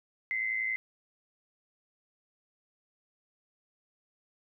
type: tone with amplitude modulation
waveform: sine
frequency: 2063 Hz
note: C7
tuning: 25 cents flat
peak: -26 dBFS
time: 0.31-0.76 s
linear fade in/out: 0 ms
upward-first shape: sine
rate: 111 Hz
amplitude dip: 65%
effects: none